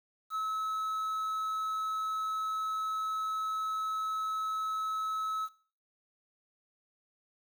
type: tone with quantisation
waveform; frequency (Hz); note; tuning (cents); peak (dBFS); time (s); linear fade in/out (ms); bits
triangle; 1294; E6; -32; -29; 0.3-5.49; 50; 9
effects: noise-tail reverb RT60 0.5 s tail -18 dB re dry